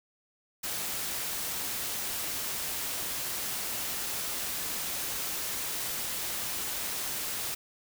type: noise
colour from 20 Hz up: white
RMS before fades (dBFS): -34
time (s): 0.63-7.55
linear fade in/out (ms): 10
effects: none